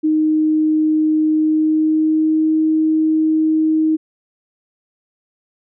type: tone with pitch glide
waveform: sine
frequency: 310.5 to 314.5 Hz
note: D#4 to D#4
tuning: -3 to +19 cents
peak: -12 dBFS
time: 0.03-3.97 s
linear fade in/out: 20 ms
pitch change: +22 cents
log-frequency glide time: 1.32-2.54 s
effects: none